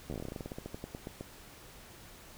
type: slowing click train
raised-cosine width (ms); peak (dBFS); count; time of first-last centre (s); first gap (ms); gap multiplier
2; -26; 22; 0.1-1.21; 12; 1.13
effects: pink hiss -53 dBFS RMS until 2.37 s